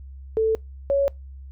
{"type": "tone pair in turn", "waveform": "sine", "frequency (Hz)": [442.3, 557.3], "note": ["A4", "C#5"], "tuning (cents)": [9, 9], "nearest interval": "major third", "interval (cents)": 400, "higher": "second", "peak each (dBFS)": -17, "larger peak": "neither", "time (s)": [[0.37, 0.55], [0.9, 1.08]], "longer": "neither", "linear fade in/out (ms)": 0, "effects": ["noise-tail reverb RT60 0.2 s tail -25 dB re dry", "added 67 Hz sine -37 dBFS peak until 1.51 s"]}